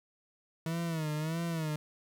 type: tone with vibrato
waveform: 40% pulse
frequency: 160 Hz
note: D#3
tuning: 49 cents sharp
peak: -31 dBFS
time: 0.66-1.76 s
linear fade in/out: 2 ms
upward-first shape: sine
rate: 1.6 Hz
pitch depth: 100 cents each way
effects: 11-bit